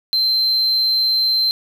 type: tone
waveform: triangle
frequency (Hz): 4112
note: C8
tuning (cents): -31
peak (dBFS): -13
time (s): 0.13-1.51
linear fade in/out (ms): 0
effects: none